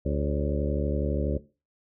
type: harmonic tone with a mistuned harmonic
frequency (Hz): 72.2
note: D2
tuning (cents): -29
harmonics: 1 / 2 / 3 / 4 / 5 / 6 / 7 / 8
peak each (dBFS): -28 / -31 / -33 / -34 / -35 / -36 / -36 / -37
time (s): 0.05-1.38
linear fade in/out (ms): 10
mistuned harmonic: 7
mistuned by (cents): +77
effects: noise-tail reverb RT60 0.3 s tail -17 dB re dry